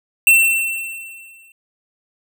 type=tone with exponential decay; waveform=square; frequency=2697 Hz; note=E7; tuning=39 cents sharp; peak=-7 dBFS; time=0.27-1.52 s; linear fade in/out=2 ms; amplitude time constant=270 ms; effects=none